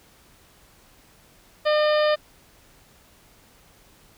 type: harmonic tone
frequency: 605 Hz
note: D#5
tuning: 49 cents flat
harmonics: 1 / 2 / 3 / 4 / 5 / 6 / 7 / 8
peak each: -18 / -27 / -29 / -36 / -34 / -35 / -40 / -36 dBFS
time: 1.65-2.16 s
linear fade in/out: 20 ms
effects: pink hiss -55 dBFS RMS until 4.17 s